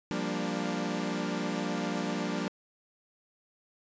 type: chord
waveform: sawtooth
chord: G minor seventh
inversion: third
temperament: equal with one note detuned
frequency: 174.61 / 198.39 / 233.1 / 293.7 Hz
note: F3 / G3 / Bb3 / D4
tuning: 0 / +21 / 0 / 0 cents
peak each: -32 dBFS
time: 0.11-2.48 s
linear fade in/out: 0 ms
effects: resampled to 16000 Hz